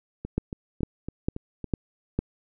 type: two click trains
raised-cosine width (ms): 3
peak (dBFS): -11 / -20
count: 5 / 6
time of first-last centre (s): 0.38-2.19 / 0.25-1.643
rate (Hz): 2.21 / 3.59
effects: none